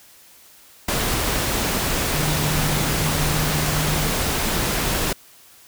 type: tone in noise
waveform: sine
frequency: 152.2 Hz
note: D#3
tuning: 38 cents flat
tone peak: -24 dBFS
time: 2.14-4.1 s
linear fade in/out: 5 ms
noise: pink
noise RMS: -22 dBFS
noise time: 0.88-5.13 s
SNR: -5 dB
effects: white hiss -49 dBFS RMS until 5.67 s